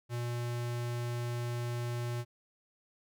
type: tone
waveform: square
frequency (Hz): 120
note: B2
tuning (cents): -49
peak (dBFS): -34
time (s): 0.09-2.25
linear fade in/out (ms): 50
effects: none